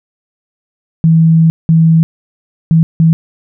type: tone bursts at uneven times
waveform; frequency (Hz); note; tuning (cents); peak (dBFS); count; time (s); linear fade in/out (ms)
sine; 162.7; E3; -22; -4; 4; 1.04-1.5 / 1.69-2.03 / 2.71-2.83 / 3-3.13; 0
effects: none